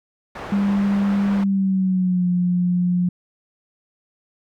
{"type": "low-pass noise", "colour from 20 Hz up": "white", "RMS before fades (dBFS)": -33, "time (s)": [0.35, 1.44], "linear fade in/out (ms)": 5, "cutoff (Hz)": 1200, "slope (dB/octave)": 12}
{"type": "tone with pitch glide", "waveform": "sine", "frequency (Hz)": [200, 178.18], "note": ["G3", "F3"], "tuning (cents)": [35, 35], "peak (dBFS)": -16, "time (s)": [0.52, 3.09], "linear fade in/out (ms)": 5, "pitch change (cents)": -200, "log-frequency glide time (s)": [1.33, 2.28]}
{"effects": []}